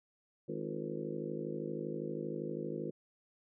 harmonic tone with a mistuned harmonic, 52.6 Hz, G#1, 23 cents sharp, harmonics 3 / 4 / 5 / 6 / 7 / 8 / 9 / 10, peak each -44 / -45 / -46 / -47 / -42 / -47 / -44 / -49 dBFS, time 0.48-2.91 s, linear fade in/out 10 ms, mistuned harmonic 7, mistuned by -69 cents, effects none

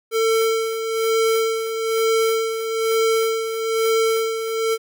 square tone with tremolo, 448.4 Hz, A4, 33 cents sharp, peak -16 dBFS, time 0.11-4.78 s, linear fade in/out 50 ms, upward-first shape sine, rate 1.1 Hz, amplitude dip 60%, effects none

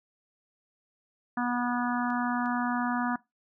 harmonic tone, 243.7 Hz, B3, 23 cents flat, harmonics 1 / 3 / 4 / 5 / 6 / 7, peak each -29 / -34 / -35 / -36 / -37 / -37 dBFS, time 1.37-3.16 s, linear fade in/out 5 ms
clicks, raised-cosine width 0.2 ms, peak -38 dBFS, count 2, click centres 2.103 / 2.459 s
effects noise-tail reverb RT60 0.2 s tail -21 dB re dry

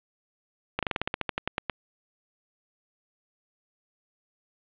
slowing click train, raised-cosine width 0.3 ms, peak -10 dBFS, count 14, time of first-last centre 0.79-1.697 s, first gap 37 ms, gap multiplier 1.1, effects resampled to 8000 Hz + 7-bit

